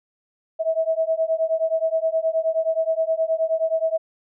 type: beating tone pair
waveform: sine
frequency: 642 / 651.5 Hz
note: E5 / E5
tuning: -46 / -20 cents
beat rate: 9.5 Hz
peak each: -22 dBFS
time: 0.59-3.98 s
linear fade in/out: 20 ms
effects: none